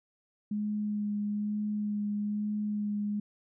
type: tone with vibrato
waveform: sine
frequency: 208.4 Hz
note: G#3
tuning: 6 cents sharp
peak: -29 dBFS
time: 0.51-3.2 s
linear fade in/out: 5 ms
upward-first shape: sine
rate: 1.1 Hz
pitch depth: 14 cents each way
effects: none